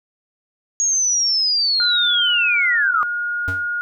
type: linear sweep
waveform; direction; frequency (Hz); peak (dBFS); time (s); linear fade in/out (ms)
sine; down; 6650 to 1174.7; -15; 0.8-3.03; 0
type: tone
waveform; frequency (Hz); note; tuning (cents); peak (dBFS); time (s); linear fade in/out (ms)
sine; 1432; F6; +43; -20; 1.8-3.81; 0
type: tone with exponential decay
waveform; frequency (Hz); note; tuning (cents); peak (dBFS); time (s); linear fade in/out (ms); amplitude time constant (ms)
square; 93.3; F#2; +15; -21; 3.48-3.68; 0; 43
effects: none